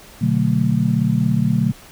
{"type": "chord", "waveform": "sine", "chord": "B minor seventh", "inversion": "none", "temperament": "just", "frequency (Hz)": [123.47, 148.16, 185.21, 222.2], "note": ["B2", "D3", "F#3", "A3"], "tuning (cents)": [0, 16, 2, 17], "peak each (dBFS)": -20, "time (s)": [0.21, 1.72], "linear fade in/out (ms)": 10, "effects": ["pink hiss -43 dBFS RMS until 1.91 s"]}